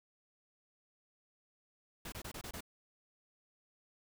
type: noise bursts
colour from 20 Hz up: pink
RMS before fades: -45 dBFS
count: 6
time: 2.05-2.607 s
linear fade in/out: 5 ms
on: 72 ms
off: 25 ms
effects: none